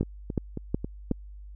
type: two click trains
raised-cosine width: 3 ms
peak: -12 / -19 dBFS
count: 4 / 5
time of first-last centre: 0.01-1.113 / 0.03-1.117 s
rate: 2.72 / 3.68 Hz
effects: added 50 Hz sine -41 dBFS peak until 1.55 s